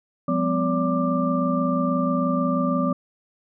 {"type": "tone cluster", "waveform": "sine", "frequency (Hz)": [178.2, 204.4, 254.6, 573, 1184], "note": ["F3", "G#3", "C4", "D5", "D6"], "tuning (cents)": [35, -27, -47, -43, 14], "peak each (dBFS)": [-25, -31, -23, -27, -27], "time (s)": [0.28, 2.93], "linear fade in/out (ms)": 5, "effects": []}